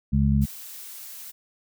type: harmonic tone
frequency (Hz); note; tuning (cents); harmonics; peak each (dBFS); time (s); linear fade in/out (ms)
69.3; C#2; 0; 1 / 2 / 3; -22 / -22 / -22; 0.12-0.46; 20
type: noise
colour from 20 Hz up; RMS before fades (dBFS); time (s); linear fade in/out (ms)
blue; -40; 0.41-1.32; 20
effects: none